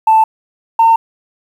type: tone pair in turn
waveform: sine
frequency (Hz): 882 / 908.4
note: A5 / A#5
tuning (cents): +4 / -45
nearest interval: minor second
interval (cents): 51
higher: second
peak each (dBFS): -4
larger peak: neither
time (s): 0.07-0.24 / 0.79-0.96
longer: neither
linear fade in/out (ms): 5
effects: tanh soft clip ceiling -2 dBFS + 7-bit